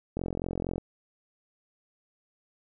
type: click train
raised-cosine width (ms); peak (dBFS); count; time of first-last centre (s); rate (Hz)
2; -18; 28; 0.17-0.781; 44.2
effects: none